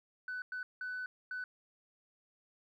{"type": "tone bursts at uneven times", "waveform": "sine", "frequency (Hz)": 1499, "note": "F#6", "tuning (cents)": 22, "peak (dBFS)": -36, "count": 4, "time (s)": [[0.28, 0.42], [0.52, 0.63], [0.81, 1.06], [1.31, 1.44]], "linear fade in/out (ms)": 2, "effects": ["tanh soft clip ceiling -35 dBFS", "13-bit"]}